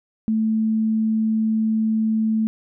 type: tone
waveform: sine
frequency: 220 Hz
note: A3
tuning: in tune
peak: -17 dBFS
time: 0.28-2.47 s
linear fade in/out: 0 ms
effects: none

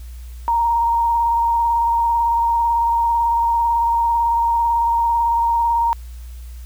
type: tone with vibrato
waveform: sine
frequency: 932.3 Hz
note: A#5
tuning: in tune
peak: -14 dBFS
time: 0.48-5.93 s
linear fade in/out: 0 ms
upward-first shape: square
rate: 18 Hz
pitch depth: 14 cents each way
effects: added 60 Hz sine -31 dBFS peak until 6.65 s + white hiss -50 dBFS RMS until 6.65 s

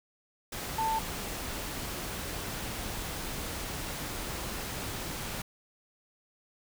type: tone in noise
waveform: sine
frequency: 889 Hz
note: A5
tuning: 18 cents sharp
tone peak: -27 dBFS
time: 0.78-0.99 s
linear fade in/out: 5 ms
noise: pink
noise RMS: -37 dBFS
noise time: 0.52-5.42 s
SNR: +7 dB
effects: none

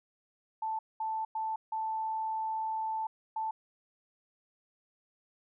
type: tone bursts at uneven times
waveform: sine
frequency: 881 Hz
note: A5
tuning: 2 cents sharp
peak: -31 dBFS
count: 5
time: 0.62-0.79 / 1-1.25 / 1.35-1.56 / 1.72-3.07 / 3.36-3.51 s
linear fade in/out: 5 ms
effects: none

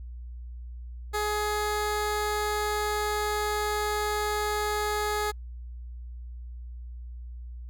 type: tone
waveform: 15% pulse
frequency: 420 Hz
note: G#4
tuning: 19 cents sharp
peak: -20 dBFS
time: 1.13-5.32 s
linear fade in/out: 20 ms
effects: added 60 Hz sine -37 dBFS peak until 7.69 s + Opus 48 kbps

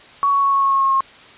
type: tone with pitch steps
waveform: sine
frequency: 1121 / 1114.5 / 1108.1 / 1101.7 / 1095.4 / 1089.1 / 1082.8 / 1076.6 Hz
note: C#6 / C#6 / C#6 / C#6 / C#6 / C#6 / C#6 / C6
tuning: +19 / +9 / -1 / -11 / -21 / -31 / -41 / +49 cents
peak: -13 dBFS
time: 0.23-1.006 s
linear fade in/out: 0 ms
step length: 97 ms
effects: white hiss -43 dBFS RMS until 1.37 s + resampled to 8000 Hz

